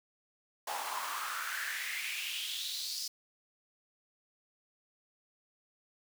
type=noise with high-pass filter sweep; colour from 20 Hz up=pink; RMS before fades=-38 dBFS; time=0.67-3.08 s; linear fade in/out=5 ms; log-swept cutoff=780 to 5100 Hz; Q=4.6; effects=none